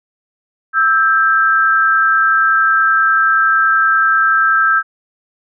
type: tone pair together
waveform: sine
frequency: 1314 / 1583.5 Hz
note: E6 / G6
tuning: -6 / +17 cents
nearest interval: minor third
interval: 323 cents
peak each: -12 dBFS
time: 0.73-4.83 s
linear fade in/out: 50 ms
effects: none